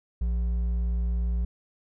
triangle tone with hard clipping, 58.6 Hz, A#1, 10 cents sharp, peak -25 dBFS, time 0.21-1.45 s, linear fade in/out 5 ms, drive 8 dB, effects none

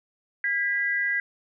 sine tone pair together, 1625.9 / 1971 Hz, G#6 / B6, -37 / -4 cents, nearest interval minor third, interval 333 cents, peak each -26 / -25 dBFS, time 0.44-1.2 s, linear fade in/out 2 ms, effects none

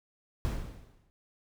brown noise with exponential decay, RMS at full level -29 dBFS, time 0.45-1.1 s, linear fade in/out 0 ms, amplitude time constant 140 ms, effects none

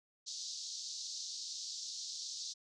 pink band-pass noise, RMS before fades -44 dBFS, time 0.26-2.54 s, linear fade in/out 20 ms, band 4000 to 6700 Hz, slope 48 dB/octave, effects none

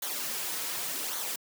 white noise with flanger, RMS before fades -34 dBFS, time 0.02-1.36 s, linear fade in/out 5 ms, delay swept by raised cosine 0.38 to 5.08 ms, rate 0.87 Hz, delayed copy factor -0.6, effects high-pass 200 Hz 12 dB/octave

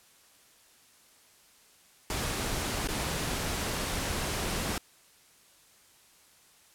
pink noise with dropouts, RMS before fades -32 dBFS, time 2.1-4.78 s, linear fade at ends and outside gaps 1 ms, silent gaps 2.874-2.886 s, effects white hiss -60 dBFS RMS until 6.74 s + low-pass 12000 Hz 12 dB/octave

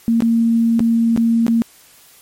sine tone with dropouts, 230 Hz, A#3, 23 cents flat, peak -11 dBFS, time 0.08-1.62 s, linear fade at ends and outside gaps 0 ms, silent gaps 0.205-0.222 / 0.794-0.804 / 1.163-1.175 / 1.466-1.481 s, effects white hiss -47 dBFS RMS until 2.21 s + MP3 64 kbps

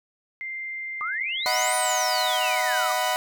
sine tone, 2093 Hz, C7, in tune, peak -30 dBFS, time 0.41-1.73 s, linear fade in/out 0 ms
sine exponential two-way sweep, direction up then down, 1166 to 9450 to 1166 Hz, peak -27 dBFS, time 1.01-2.92 s, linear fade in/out 0 ms, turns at 1.75 s
sawtooth chord, B major, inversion first, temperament equal, 622.3 / 740 / 987.8 Hz, D#5 / F#5 / B5, 0 / 0 / 0 cents, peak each -25 / -22 / -23 dBFS, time 1.46-3.16 s, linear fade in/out 0 ms
effects none

